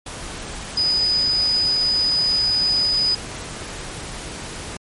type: tone in noise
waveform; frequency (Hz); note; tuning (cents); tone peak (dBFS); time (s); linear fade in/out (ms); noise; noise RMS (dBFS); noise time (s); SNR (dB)
sine; 4978; D#8; 0; -16; 0.77-3.15; 5; pink; -32; 0.06-4.77; +13
effects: MP3 48 kbps